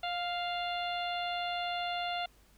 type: harmonic tone with a mistuned harmonic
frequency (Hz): 698.5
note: F5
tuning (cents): 0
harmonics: 1 / 2 / 3 / 4 / 5 / 6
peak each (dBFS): -34 / -42 / -44 / -41 / -42 / -48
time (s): 0.03-2.26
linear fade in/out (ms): 5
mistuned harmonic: 1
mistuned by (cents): +16
effects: added 50 Hz sine -63 dBFS peak until 2.57 s + pink hiss -65 dBFS RMS until 2.57 s